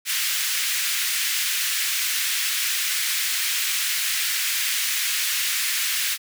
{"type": "high-pass noise", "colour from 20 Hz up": "pink", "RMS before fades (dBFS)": -24, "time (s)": [0.05, 6.18], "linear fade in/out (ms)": 50, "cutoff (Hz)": 1800, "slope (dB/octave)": 24, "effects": []}